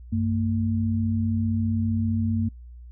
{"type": "tone pair together", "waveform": "sine", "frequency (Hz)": [95.2, 226.7], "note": ["F#2", "A#3"], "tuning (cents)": [50, -48], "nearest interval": "octave + minor third", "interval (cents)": 1502, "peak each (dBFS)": -24, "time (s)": [0.12, 2.49], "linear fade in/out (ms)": 10, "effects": ["noise-tail reverb RT60 0.1 s tail -24 dB re dry", "added 60 Hz sine -40 dBFS peak until 2.91 s"]}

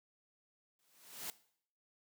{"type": "noise with exponential growth", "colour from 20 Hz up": "white", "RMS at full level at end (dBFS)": -40, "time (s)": [0.79, 1.3], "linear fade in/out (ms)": 1, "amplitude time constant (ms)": 110, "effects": ["noise-tail reverb RT60 0.6 s tail -18 dB re dry", "high-pass 150 Hz 12 dB/octave"]}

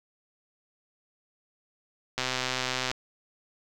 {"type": "click train", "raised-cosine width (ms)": 0.2, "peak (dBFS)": -11, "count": 95, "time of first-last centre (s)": [2.18, 2.914], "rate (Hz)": 128, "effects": []}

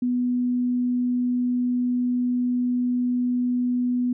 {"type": "tone", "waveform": "sine", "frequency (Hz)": 246.9, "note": "B3", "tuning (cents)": 0, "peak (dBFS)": -20, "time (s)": [0.02, 4.13], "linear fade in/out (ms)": 5, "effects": []}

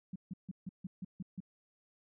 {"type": "tone bursts", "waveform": "sine", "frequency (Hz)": 185.5, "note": "F#3", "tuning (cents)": 5, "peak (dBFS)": -38, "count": 8, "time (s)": [0.13, 1.404], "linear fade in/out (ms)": 5, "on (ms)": 28, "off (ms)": 150, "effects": []}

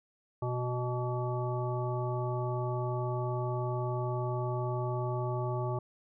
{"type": "harmonic tone with a mistuned harmonic", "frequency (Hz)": 123.47, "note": "B2", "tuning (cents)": 0, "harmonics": [1, 3, 5, 7, 9], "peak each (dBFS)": [-32, -37, -39, -40, -42], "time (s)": [0.42, 5.79], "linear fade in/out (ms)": 5, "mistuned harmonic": 9, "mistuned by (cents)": 44, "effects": []}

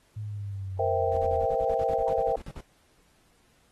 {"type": "exponential sweep", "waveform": "sine", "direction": "down", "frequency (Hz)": [107.3, 81], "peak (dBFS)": -32, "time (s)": [0.16, 1.46], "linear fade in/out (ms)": 10}
{"type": "chord", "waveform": "sine", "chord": "C dominant seventh", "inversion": "third", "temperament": "equal with one note detuned", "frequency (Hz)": [466.2, 521.1, 659.3, 784], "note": ["Bb4", "C5", "E5", "G5"], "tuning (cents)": [0, -7, 0, 0], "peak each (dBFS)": -29, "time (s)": [0.79, 2.36], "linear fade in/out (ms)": 5}
{"type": "noise bursts", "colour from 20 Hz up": "brown", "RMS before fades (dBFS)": -39, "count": 16, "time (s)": [1.12, 2.607], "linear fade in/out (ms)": 0, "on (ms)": 47, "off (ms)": 49}
{"effects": ["pink hiss -65 dBFS RMS until 3.71 s", "AAC 32 kbps"]}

